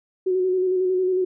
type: tone with vibrato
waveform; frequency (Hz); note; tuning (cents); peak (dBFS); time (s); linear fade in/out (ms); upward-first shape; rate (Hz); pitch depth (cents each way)
sine; 370; F#4; 0; -18; 0.26-1.25; 10; square; 11; 24
effects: none